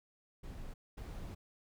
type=noise bursts at uneven times; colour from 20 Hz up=brown; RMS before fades=-45 dBFS; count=2; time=0.43-0.74 / 0.97-1.35 s; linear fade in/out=10 ms; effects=none